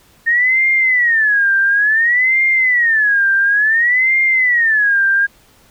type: tone with vibrato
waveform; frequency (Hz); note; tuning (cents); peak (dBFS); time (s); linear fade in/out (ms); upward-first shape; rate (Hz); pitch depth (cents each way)
sine; 1828; A#6; -34; -10; 0.26-5.27; 20; sine; 0.57; 250
effects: pink hiss -50 dBFS RMS until 5.7 s